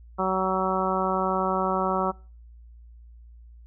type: harmonic tone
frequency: 188.3 Hz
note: F#3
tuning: 31 cents sharp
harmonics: 1 / 2 / 3 / 4 / 5 / 6 / 7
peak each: -30 / -30 / -30 / -30 / -30 / -30 / -30 dBFS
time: 0.18-2.12 s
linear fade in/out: 20 ms
effects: noise-tail reverb RT60 0.4 s tail -25 dB re dry + added 58 Hz sine -45 dBFS peak until 3.66 s